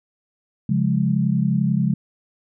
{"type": "chord", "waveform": "sine", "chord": "Db major", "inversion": "none", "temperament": "equal with one note detuned", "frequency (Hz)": [138.59, 176.44, 207.7], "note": ["Db3", "F3", "Ab3"], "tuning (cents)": [0, 18, 0], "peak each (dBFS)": -21, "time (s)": [0.69, 1.94], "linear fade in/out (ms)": 5, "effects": []}